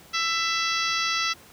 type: harmonic tone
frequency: 665 Hz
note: E5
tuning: 15 cents sharp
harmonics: 2 / 3 / 4 / 5 / 6 / 7 / 8 / 9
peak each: -28 / -30 / -31 / -32 / -33 / -33 / -34 / -35 dBFS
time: 0.13-1.34 s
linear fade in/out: 20 ms
effects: pink hiss -50 dBFS RMS until 1.52 s + high-pass 80 Hz 12 dB/octave